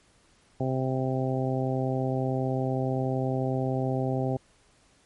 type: harmonic tone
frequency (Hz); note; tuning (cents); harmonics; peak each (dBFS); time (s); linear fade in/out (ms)
130.81; C3; 0; 1 / 2 / 3 / 4 / 5 / 6; -28 / -31 / -33 / -34 / -35 / -36; 0.6-4.37; 5
effects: pink hiss -62 dBFS RMS until 5.05 s + MP3 48 kbps